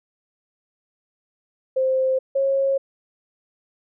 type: tone pair in turn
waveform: sine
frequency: 523.3 / 544.3 Hz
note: C5 / C#5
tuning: 0 / -32 cents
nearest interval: minor second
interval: 68 cents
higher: second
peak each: -17 dBFS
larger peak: neither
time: 1.76-2.19 / 2.35-2.78 s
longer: neither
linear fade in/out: 10 ms
effects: none